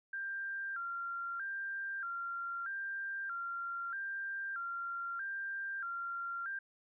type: tone with vibrato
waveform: sine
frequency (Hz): 1480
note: F#6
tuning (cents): 0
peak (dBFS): -37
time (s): 0.13-6.59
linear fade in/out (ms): 5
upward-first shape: square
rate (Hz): 0.79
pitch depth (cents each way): 120
effects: none